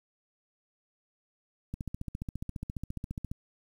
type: click train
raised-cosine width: 5 ms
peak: -23 dBFS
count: 24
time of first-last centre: 1.74-3.315 s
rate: 14.6 Hz
effects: 9-bit